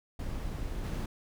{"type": "noise with level steps", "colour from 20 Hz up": "brown", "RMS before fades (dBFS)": [-36, -33], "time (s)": [0.19, 1.06], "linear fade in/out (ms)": 5, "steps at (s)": 0.84, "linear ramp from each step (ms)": 2, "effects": []}